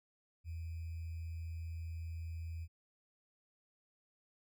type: tone with sample-and-hold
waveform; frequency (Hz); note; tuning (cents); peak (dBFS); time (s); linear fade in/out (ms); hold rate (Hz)
sine; 82.41; E2; 0; -40; 0.44-2.68; 50; 2450
effects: none

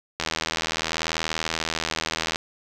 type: click train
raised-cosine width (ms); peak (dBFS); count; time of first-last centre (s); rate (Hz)
0.2; -7; 175; 0.2-2.359; 80.6
effects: none

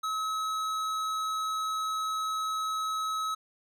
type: tone with tanh clipping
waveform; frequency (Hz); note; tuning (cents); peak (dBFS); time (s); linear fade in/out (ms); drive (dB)
sine; 1285; E6; -45; -31; 0.03-3.35; 10; 16
effects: none

